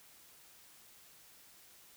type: silence
effects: white hiss -60 dBFS RMS until 1.96 s